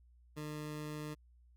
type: tone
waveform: 20% pulse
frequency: 151.2 Hz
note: D#3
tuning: 49 cents flat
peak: -36 dBFS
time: 0.36-1.15 s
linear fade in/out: 20 ms
effects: added 60 Hz sine -61 dBFS peak until 1.56 s